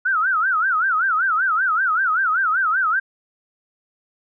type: tone with vibrato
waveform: sine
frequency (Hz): 1407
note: F6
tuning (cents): +12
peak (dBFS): -16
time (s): 0.05-3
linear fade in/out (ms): 10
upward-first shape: sine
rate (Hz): 5.2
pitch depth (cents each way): 210
effects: none